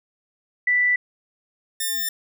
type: tone pair in turn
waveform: sine / 5% pulse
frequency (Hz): 1975.5 / 1800.3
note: B6 / A6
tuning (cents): 0 / +39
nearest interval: major second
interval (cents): 161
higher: first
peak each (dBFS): -16 / -12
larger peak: second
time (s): 0.67-0.96 / 1.8-2.09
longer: neither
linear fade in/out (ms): 5
effects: none